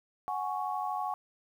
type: chord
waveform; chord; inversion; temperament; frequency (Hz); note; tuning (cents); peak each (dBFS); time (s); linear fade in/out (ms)
sine; F# suspended second; none; just; 740 / 832.5 / 1110; F#5 / G#5 / C#6; 0 / +4 / +2; -35 / -35 / -36; 0.28-1.14; 0
effects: 10-bit